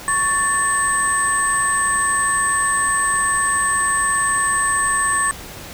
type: tone cluster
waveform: sine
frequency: 1108 / 1767 / 8210 Hz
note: C#6 / A6 / C9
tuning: -1 / +7 / -34 cents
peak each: -20 dBFS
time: 0.08-5.31 s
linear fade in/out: 0 ms
effects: pink hiss -35 dBFS RMS until 5.73 s